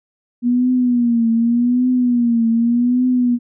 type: tone with vibrato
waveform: sine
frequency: 240 Hz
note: B3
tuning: 49 cents flat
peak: -12 dBFS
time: 0.42-3.39 s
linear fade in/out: 50 ms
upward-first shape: triangle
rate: 0.85 Hz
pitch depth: 100 cents each way
effects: none